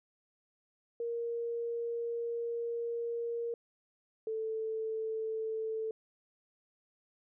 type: tone pair in turn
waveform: sine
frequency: 468 / 441.7 Hz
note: A#4 / A4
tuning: +7 / +7 cents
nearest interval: minor second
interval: 100 cents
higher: first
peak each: -33 / -33 dBFS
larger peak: neither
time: 1-3.54 / 4.27-5.91 s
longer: first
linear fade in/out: 2 ms
effects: none